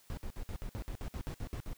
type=noise bursts; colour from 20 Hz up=brown; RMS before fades=-39 dBFS; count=13; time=0.1-1.732 s; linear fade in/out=0 ms; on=72 ms; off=58 ms; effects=white hiss -64 dBFS RMS until 1.77 s